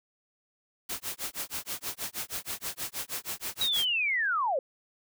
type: noise with tremolo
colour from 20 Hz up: white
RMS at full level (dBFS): -33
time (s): 0.89-3.85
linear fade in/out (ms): 5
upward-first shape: sine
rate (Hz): 6.3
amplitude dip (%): 100
type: linear sweep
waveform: sine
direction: down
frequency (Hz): 3887 to 492.7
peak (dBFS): -25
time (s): 3.61-4.59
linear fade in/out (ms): 2
effects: none